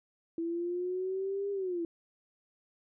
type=linear two-way sweep; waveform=sine; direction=up then down; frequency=330 to 403.8 to 330 Hz; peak=-31 dBFS; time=0.38-1.85 s; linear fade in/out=2 ms; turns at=1.51 s; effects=none